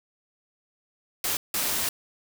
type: noise bursts at uneven times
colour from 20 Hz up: white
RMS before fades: -27 dBFS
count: 2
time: 1.24-1.37 / 1.54-1.89 s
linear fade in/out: 2 ms
effects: none